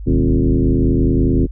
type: tone with frequency modulation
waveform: sine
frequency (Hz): 105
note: G#2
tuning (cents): +19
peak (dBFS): -11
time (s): 0.06-1.47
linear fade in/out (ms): 20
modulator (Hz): 80.3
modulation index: 3.2
effects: added 50 Hz sine -26 dBFS peak until 1.51 s